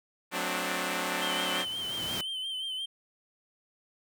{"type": "chord", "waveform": "5% pulse", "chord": "D dominant seventh", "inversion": "first", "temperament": "equal with one note detuned", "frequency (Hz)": [182.66, 220, 261.6, 293.7], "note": ["F#3", "A3", "C4", "D4"], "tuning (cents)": [-22, 0, 0, 0], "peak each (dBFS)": [-23, -28, -24, -23], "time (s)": [0.31, 1.66], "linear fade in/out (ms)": 50}
{"type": "noise with exponential growth", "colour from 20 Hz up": "pink", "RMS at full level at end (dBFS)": -34, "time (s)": [0.64, 2.21], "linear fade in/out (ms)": 2, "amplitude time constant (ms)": 340}
{"type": "tone with vibrato", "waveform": "triangle", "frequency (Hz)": 3100, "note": "G7", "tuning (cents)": -20, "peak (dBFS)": -31, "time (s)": [1.21, 2.86], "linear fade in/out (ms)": 10, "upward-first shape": "sine", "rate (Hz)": 5.7, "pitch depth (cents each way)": 48}
{"effects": ["high-pass 100 Hz 12 dB/octave"]}